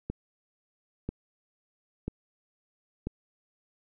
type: click train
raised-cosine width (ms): 3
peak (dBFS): -19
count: 4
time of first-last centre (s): 0.1-3.07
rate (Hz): 1.01
effects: none

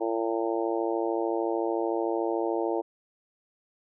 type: harmonic tone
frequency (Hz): 113.5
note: A#2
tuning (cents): -46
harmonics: 3 / 4 / 5 / 6 / 7 / 8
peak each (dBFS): -29 / -31 / -33 / -35 / -36 / -37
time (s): 0-2.82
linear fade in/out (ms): 20
effects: none

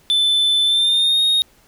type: tone with pitch glide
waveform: triangle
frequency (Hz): 3520 to 3725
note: A7 to A#7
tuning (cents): 0 to -2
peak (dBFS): -12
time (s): 0.1-1.42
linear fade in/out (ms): 0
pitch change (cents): +98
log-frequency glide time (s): 0.65-1.22
effects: pink hiss -54 dBFS RMS until 1.67 s

